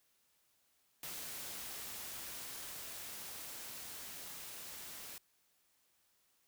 white noise with level ramp, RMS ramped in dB -45 to -49 dBFS, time 1.03-5.18 s, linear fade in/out 2 ms, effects white hiss -75 dBFS RMS until 6.47 s

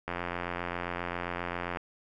click train, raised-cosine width 0.5 ms, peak -18 dBFS, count 149, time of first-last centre 0.08-1.771 s, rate 87.5 Hz, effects none

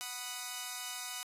5% pulse chord, B major, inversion second, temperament equal, 740 / 987.8 / 1244.5 Hz, F#5 / B5 / D#6, 0 / 0 / 0 cents, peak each -32 dBFS, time 0.01-1.23 s, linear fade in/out 0 ms, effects resampled to 32000 Hz

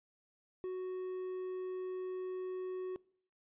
triangle tone, 370 Hz, F#4, in tune, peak -35 dBFS, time 0.64-2.96 s, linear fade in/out 0 ms, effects noise-tail reverb RT60 0.6 s tail -23 dB re dry + resampled to 8000 Hz

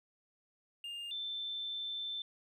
triangle / sine tone pair in turn, 2813 / 3544 Hz, F7 / A7, +12 / +12 cents, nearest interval major third, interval 400 cents, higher second, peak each -39 / -37 dBFS, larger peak second, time 0.84-1.11 / 1.11-2.22 s, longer second, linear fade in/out 2 ms, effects none

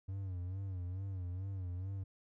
triangle tone with vibrato, 93.2 Hz, F#2, 13 cents sharp, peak -36 dBFS, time 0.08-2.04 s, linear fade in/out 10 ms, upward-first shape sine, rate 2.3 Hz, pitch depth 93 cents each way, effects none

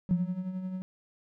triangle tone with tremolo, 185.9 Hz, F#3, 8 cents sharp, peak -29 dBFS, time 0.09-0.82 s, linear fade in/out 0 ms, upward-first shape triangle, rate 11 Hz, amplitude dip 45%
sine tone with exponential decay, 174.61 Hz, F3, in tune, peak -22 dBFS, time 0.11-0.76 s, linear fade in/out 0 ms, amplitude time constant 140 ms
effects none

